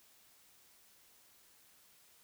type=silence; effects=white hiss -65 dBFS RMS until 2.23 s

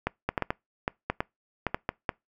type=clicks; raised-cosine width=0.5 ms; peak=-11 dBFS; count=12; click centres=0.07 / 0.29 / 0.378 / 0.423 / 0.505 / 0.879 / 1.1 / 1.205 / 1.667 / 1.745 / 1.891 / 2.092 s; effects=noise-tail reverb RT60 0.2 s tail -25 dB re dry

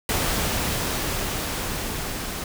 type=noise with level ramp; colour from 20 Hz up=pink; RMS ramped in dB=-23 to -31 dBFS; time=0.09-2.44 s; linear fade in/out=2 ms; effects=none

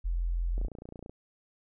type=tone; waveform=sine; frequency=42.96 Hz; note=F1; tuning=28 cents flat; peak=-27 dBFS; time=0.04-0.68 s; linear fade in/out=20 ms
type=click train; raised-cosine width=2 ms; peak=-30 dBFS; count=16; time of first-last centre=0.58-1.095 s; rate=29.1 Hz
effects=none

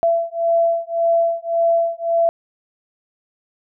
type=beating tone pair; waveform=sine; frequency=671 / 672.8 Hz; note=E5 / E5; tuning=+31 / +35 cents; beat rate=1.8 Hz; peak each=-18 dBFS; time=0.03-2.29 s; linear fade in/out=0 ms; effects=none

